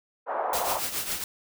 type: band-pass noise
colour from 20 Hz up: pink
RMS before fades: -29 dBFS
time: 0.26-0.81 s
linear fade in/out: 50 ms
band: 580 to 1100 Hz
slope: 24 dB/octave
type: noise with tremolo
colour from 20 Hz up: white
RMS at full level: -28 dBFS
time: 0.53-1.24 s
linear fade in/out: 2 ms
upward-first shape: triangle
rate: 7.2 Hz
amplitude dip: 70%
effects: none